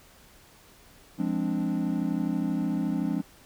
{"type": "chord", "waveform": "triangle", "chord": "D half-diminished seventh", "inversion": "first", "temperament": "equal", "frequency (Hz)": [174.61, 207.7, 261.6, 293.7], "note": ["F3", "Ab3", "C4", "D4"], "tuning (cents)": [0, 0, 0, 0], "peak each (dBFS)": -29, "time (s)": [1.18, 3.22], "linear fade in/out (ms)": 20, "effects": ["pink hiss -55 dBFS RMS until 3.45 s"]}